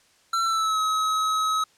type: tone with pitch glide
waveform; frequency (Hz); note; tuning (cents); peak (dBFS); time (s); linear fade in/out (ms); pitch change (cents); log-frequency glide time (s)
square; 1347 to 1278.8; E6 to D#6; +37 to +47; -22; 0.33-1.64; 5; -90; 0.44-0.79
effects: white hiss -60 dBFS RMS until 1.77 s + low-pass 8000 Hz 12 dB/octave